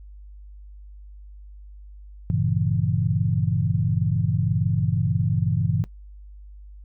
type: chord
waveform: sine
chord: G diminished seventh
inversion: none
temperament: equal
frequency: 98 / 116.54 / 138.59 / 164.81 Hz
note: G2 / Bb2 / Db3 / Fb3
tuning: 0 / 0 / 0 / 0 cents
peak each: -25 dBFS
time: 2.3-5.84 s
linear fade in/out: 0 ms
effects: noise-tail reverb RT60 0.1 s tail -19 dB re dry + added 50 Hz sine -40 dBFS peak until 6.84 s